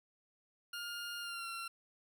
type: tone with pitch glide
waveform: 20% pulse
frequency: 1413 to 1364.1 Hz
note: F6 to F6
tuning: +20 to -41 cents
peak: -36 dBFS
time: 0.73-1.68 s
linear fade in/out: 5 ms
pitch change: -61 cents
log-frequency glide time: 1.2-1.48 s
effects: none